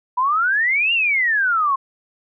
sine exponential two-way sweep, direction up then down, 970 to 2837 to 1054 Hz, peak -15 dBFS, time 0.17-1.76 s, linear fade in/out 10 ms, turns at 0.93 s, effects none

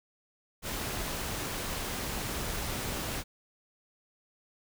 pink noise, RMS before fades -35 dBFS, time 0.62-3.24 s, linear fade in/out 50 ms, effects none

